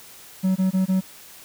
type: tone bursts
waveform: triangle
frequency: 188.2 Hz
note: F#3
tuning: 30 cents sharp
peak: -15 dBFS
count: 4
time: 0.43-1.01 s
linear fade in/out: 20 ms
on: 130 ms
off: 20 ms
effects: white hiss -45 dBFS RMS until 1.44 s